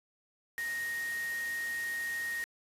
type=tone in noise; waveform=sine; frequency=1864.7 Hz; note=A#6; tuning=in tune; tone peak=-33 dBFS; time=0.58-2.44 s; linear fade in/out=0 ms; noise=white; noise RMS=-45 dBFS; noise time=0.58-2.44 s; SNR=+9 dB; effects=resampled to 32000 Hz